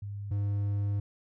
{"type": "tone pair in turn", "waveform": ["sine", "triangle"], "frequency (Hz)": [101.4, 101.4], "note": ["G#2", "G#2"], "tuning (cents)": [-41, -41], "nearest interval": "unison", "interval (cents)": 0, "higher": "neither", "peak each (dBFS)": [-35, -25], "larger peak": "second", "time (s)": [[0.02, 0.31], [0.31, 1]], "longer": "second", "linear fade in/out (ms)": 5, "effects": []}